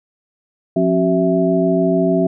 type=tone cluster; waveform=sine; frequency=177.1 / 270.1 / 376.7 / 657 Hz; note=F3 / C#4 / F#4 / E5; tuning=+24 / -45 / +31 / -6 cents; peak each=-18 dBFS; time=0.76-2.27 s; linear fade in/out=5 ms; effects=none